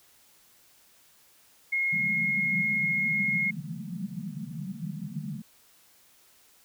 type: tone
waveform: sine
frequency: 2154 Hz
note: C7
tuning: 50 cents sharp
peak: -24 dBFS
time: 1.72-3.51 s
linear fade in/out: 10 ms
type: band-pass noise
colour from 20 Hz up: white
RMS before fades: -36 dBFS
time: 1.92-5.42 s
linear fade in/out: 10 ms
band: 140 to 220 Hz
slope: 96 dB/octave
effects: white hiss -60 dBFS RMS until 6.64 s